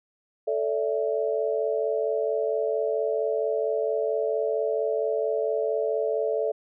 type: chord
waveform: sine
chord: A suspended fourth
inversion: none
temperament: equal with one note detuned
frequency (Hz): 440 / 574.9 / 659.3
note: A4 / D5 / E5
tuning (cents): 0 / -37 / 0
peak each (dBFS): -26 / -28 / -29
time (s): 0.47-6.52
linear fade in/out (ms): 10
effects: none